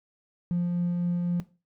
triangle tone with tremolo, 174.9 Hz, F3, 3 cents sharp, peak -19 dBFS, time 0.51-1.4 s, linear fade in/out 0 ms, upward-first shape triangle, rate 3.9 Hz, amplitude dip 35%, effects noise-tail reverb RT60 0.3 s tail -18 dB re dry + tanh soft clip ceiling -21 dBFS

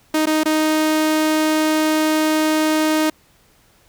sawtooth tone with dropouts, 311.1 Hz, D#4, in tune, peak -11 dBFS, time 0.14-3.1 s, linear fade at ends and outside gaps 5 ms, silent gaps 0.258-0.269 / 0.435-0.456 s, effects pink hiss -55 dBFS RMS until 3.88 s

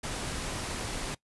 pink noise, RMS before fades -35 dBFS, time 0.03-1.15 s, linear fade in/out 10 ms, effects noise-tail reverb RT60 0.1 s tail -20 dB re dry + resampled to 24000 Hz

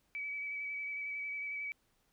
sine tone with vibrato, 2287 Hz, D7, 47 cents flat, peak -37 dBFS, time 0.15-1.72 s, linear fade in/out 0 ms, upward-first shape square, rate 11 Hz, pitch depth 14 cents each way, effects pink hiss -75 dBFS RMS until 2.12 s

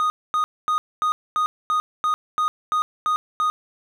triangle tone bursts, 1239 Hz, D#6, 8 cents flat, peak -16 dBFS, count 11, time 0-3.5 s, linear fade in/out 0 ms, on 100 ms, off 240 ms, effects none

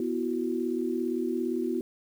sine chord, B suspended fourth, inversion none, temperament equal with one note detuned, 246.9 / 332.5 / 370 Hz, B3 / E4 / F#4, 0 / +15 / 0 cents, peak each -31 dBFS, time 0-1.81 s, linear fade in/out 2 ms, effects 9-bit

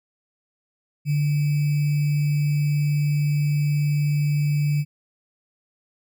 sine tone with sample-and-hold, 146.83 Hz, D3, in tune, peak -18 dBFS, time 1.05-4.85 s, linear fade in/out 50 ms, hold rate 2450 Hz, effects none

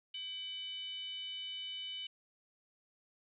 sine tone with frequency modulation, 3000 Hz, F#7, 23 cents sharp, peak -40 dBFS, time 0.14-2.07 s, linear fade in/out 5 ms, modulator 700 Hz, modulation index 0.55, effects none

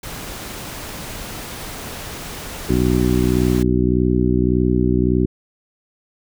pink noise, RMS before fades -31 dBFS, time 0.03-3.63 s, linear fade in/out 5 ms
harmonic tone, 61.74 Hz, B1, in tune, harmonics 1 / 2 / 3 / 4 / 5 / 6, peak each -21 / -21 / -21 / -21 / -21 / -21 dBFS, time 2.69-5.26 s, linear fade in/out 5 ms
effects none

